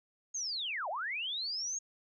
sine linear two-way sweep, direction down then up, 6645 to 570 to 6645 Hz, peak -34 dBFS, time 0.34-1.79 s, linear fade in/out 10 ms, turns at 0.89 s, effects none

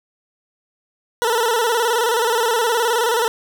20% pulse tone with vibrato, 463.1 Hz, A#4, 11 cents flat, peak -11 dBFS, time 1.22-3.28 s, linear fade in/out 0 ms, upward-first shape square, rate 19 Hz, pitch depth 74 cents each way, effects none

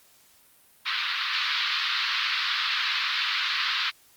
white band-pass noise, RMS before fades -27 dBFS, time 0.85-3.91 s, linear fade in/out 20 ms, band 1100 to 4400 Hz, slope 48 dB/octave, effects white hiss -58 dBFS RMS until 4.16 s + Opus 48 kbps

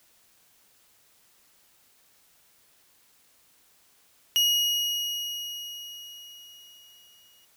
35% pulse tone with exponential decay, 2889 Hz, F#7, 42 cents flat, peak -17 dBFS, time 4.36-7.45 s, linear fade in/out 0 ms, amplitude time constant 670 ms, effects white hiss -62 dBFS RMS until 7.56 s

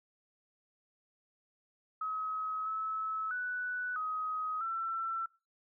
sine tone with pitch steps, 1276 / 1298 / 1485 / 1261 / 1341 Hz, D#6 / E6 / F#6 / D#6 / E6, +43 / -27 / +6 / +23 / +29 cents, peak -33 dBFS, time 2.01-5.26 s, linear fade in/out 5 ms, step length 650 ms, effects noise-tail reverb RT60 0.3 s tail -23 dB re dry

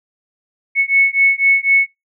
sine beating tone pair, 2203 / 2207 Hz, C#7 / C#7, -11 / -8 cents, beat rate 4 Hz, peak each -13 dBFS, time 0.75-1.88 s, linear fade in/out 50 ms, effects noise-tail reverb RT60 0.2 s tail -24 dB re dry

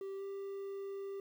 triangle tone with pitch glide, 389.8 to 394.1 Hz, G4 to G4, -10 to +9 cents, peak -38 dBFS, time 0.01-1.2 s, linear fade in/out 2 ms, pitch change +19 cents, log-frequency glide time 0.17-0.23 s, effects 11-bit

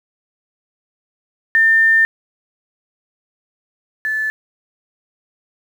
sine tone pair in turn, 1800 / 1742.7 Hz, A6 / A6, +39 / -17 cents, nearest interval minor second, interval 56 cents, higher first, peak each -9 / -17 dBFS, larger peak first, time 1.55-2.05 / 4.05-4.3 s, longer first, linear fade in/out 0 ms, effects 7-bit

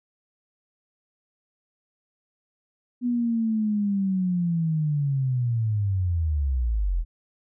sine linear sweep, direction down, 246.9 to 38.89 Hz, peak -21 dBFS, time 3.01-7.05 s, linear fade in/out 50 ms, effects none

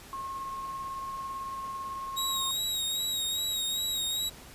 sine tone with tremolo, 1079 Hz, C#6, 47 cents flat, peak -33 dBFS, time 0.13-2.51 s, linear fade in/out 0 ms, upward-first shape triangle, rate 18 Hz, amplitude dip 30%
sawtooth tone with vibrato, 3800 Hz, A#7, 33 cents sharp, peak -26 dBFS, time 2.16-4.3 s, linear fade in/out 20 ms, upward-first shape triangle, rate 2.5 Hz, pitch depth 46 cents each way
effects pink hiss -49 dBFS RMS until 4.54 s + resampled to 32000 Hz

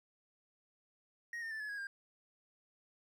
triangle tone with pitch steps, 1877 / 1818.3 / 1761.4 / 1706.4 / 1653 / 1601.3 Hz, A#6 / A#6 / A6 / G#6 / G#6 / G6, +11 / -44 / +1 / +46 / -9 / +36 cents, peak -38 dBFS, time 1.33-1.87 s, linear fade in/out 2 ms, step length 90 ms, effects none

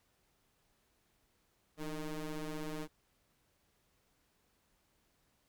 25% pulse ring-modulated tone, 155.1 Hz, D#3, 5 cents flat, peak -32 dBFS, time 1.77-2.88 s, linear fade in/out 50 ms, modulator 147 Hz, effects pink hiss -75 dBFS RMS until 5.48 s

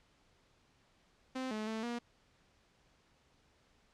sawtooth tone with pitch steps, 259.5 / 215.3 / 221.1 / 238.3 Hz, C4 / A3 / A3 / A#3, -14 / -37 / +9 / +38 cents, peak -33 dBFS, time 1.35-1.99 s, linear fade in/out 10 ms, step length 160 ms, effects pink hiss -70 dBFS RMS until 3.93 s + low-pass 6000 Hz 12 dB/octave

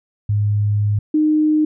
sine tone pair in turn, 103.83 / 306.7 Hz, G#2 / D#4, 0 / -25 cents, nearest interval octave + perfect fifth, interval 1875 cents, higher second, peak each -14 / -12 dBFS, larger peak second, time 0.29-0.99 / 1.14-1.65 s, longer first, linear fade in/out 5 ms, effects none

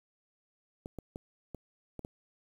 clicks, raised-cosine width 2 ms, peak -27 dBFS, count 6, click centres 0.859 / 0.987 / 1.159 / 1.547 / 1.993 / 2.049 s, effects 9-bit

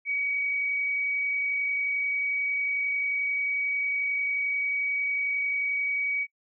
sine tone with amplitude modulation, 2263 Hz, C#7, 35 cents sharp, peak -24 dBFS, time 0.05-6.27 s, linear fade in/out 50 ms, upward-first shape sine, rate 51.2 Hz, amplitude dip 25%, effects noise-tail reverb RT60 0.1 s tail -24 dB re dry

